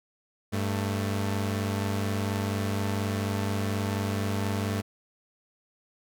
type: tone pair together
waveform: sawtooth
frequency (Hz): 98.7 / 221.6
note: G2 / A3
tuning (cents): +12 / +13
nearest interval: octave + major second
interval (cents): 1401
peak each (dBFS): -24 / -28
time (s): 0.52-4.82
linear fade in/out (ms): 20
effects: none

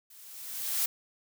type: noise with level ramp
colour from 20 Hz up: blue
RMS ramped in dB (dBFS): -54 to -27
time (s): 0.1-0.86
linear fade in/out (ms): 5
effects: none

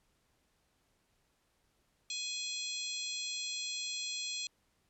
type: harmonic tone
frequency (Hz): 838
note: G#5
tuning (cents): +15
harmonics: 3 / 4 / 5 / 6 / 7 / 8 / 9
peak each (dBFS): -44 / -42 / -41 / -54 / -46 / -53 / -44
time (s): 2.1-4.47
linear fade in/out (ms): 2
effects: pink hiss -75 dBFS RMS until 4.89 s + low-pass 12000 Hz 12 dB/octave

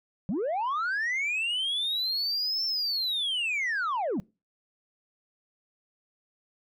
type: linear two-way sweep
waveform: sine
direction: up then down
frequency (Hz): 160.4 to 5400 to 160.4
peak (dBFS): -24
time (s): 0.29-4.2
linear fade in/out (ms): 0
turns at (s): 2.65
effects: noise-tail reverb RT60 0.3 s tail -26 dB re dry + tanh soft clip ceiling -25 dBFS

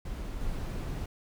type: noise with level steps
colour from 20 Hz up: brown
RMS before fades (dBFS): -36 / -34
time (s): 0.05-1.06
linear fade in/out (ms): 5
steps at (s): 0.41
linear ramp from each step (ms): 2
effects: none

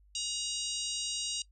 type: harmonic tone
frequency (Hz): 950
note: A#5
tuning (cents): +33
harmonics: 3 / 4 / 5 / 6 / 7 / 8 / 9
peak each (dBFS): -39 / -40 / -41 / -42 / -42 / -43 / -44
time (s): 0.15-1.42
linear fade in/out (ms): 2
effects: noise-tail reverb RT60 0.1 s tail -20 dB re dry + added 50 Hz sine -59 dBFS peak until 1.51 s

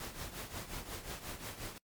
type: noise with tremolo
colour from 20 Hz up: pink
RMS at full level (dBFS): -41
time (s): 0-1.78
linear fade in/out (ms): 2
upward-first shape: triangle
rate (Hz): 5.6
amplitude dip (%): 75
effects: noise-tail reverb RT60 0.1 s tail -26 dB re dry + MP3 96 kbps

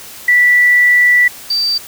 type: tone pair in turn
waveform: sine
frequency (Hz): 1963 / 4653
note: B6 / D8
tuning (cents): -11 / -17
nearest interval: octave + minor third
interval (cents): 1494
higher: second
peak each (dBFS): -6 / -12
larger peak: first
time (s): 0.28-1.28 / 1.5-1.78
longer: first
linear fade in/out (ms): 5
effects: white hiss -33 dBFS RMS until 1.87 s

